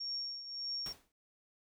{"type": "tone with tremolo", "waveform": "sine", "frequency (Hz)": 5530, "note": "F8", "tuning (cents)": -18, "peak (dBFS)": -35, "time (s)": [0, 0.93], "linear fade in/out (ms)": 10, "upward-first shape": "triangle", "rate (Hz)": 1.7, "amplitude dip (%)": 70}
{"type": "noise with exponential decay", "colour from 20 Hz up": "pink", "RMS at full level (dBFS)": -45, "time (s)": [0.86, 1.12], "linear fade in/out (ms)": 1, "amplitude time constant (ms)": 55}
{"effects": []}